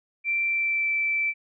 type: tone with pitch glide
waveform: sine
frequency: 2350 to 2328 Hz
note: D7 to D7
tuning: +1 to -16 cents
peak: -22 dBFS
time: 0.24-1.34 s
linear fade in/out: 50 ms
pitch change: -17 cents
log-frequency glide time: 0.45-0.9 s
effects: none